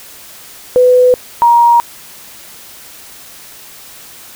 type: tone pair in turn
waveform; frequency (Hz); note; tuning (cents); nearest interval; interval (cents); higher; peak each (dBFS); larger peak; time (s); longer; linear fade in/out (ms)
sine; 500 / 943.9; B4 / A#5; +21 / +21; major seventh; 1100; second; -4; neither; 0.76-1.14 / 1.42-1.8; neither; 0
effects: white hiss -35 dBFS RMS until 4.35 s